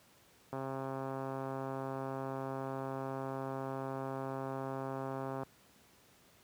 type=click train; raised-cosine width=1 ms; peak=-26 dBFS; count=658; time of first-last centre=0.53-5.433 s; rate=134 Hz; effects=pink hiss -64 dBFS RMS until 6.43 s + high-pass 80 Hz 12 dB/octave